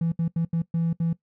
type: tone bursts at uneven times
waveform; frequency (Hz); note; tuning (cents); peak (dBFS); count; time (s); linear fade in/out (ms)
triangle; 166.4; E3; +17; -18; 6; 0.01-0.12 / 0.19-0.28 / 0.36-0.45 / 0.53-0.62 / 0.74-0.93 / 1-1.13; 5
effects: noise-tail reverb RT60 0.1 s tail -20 dB re dry + tanh soft clip ceiling -17 dBFS